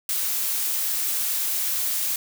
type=noise; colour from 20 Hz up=blue; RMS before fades=-25 dBFS; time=0.09-2.16 s; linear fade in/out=2 ms; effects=none